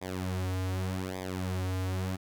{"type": "tone with flanger", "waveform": "sawtooth", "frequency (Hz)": 93, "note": "F#2", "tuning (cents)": 9, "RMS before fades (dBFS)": -33, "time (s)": [0.01, 2.17], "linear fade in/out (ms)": 20, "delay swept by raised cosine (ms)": [0.7, 5.3], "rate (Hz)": 0.85, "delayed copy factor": -1, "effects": []}